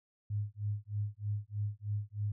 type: tone with tremolo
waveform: sine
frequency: 103.83 Hz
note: G#2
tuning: in tune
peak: -30 dBFS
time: 0.3-2.32 s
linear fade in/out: 5 ms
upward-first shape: sine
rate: 3.2 Hz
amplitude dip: 100%
effects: none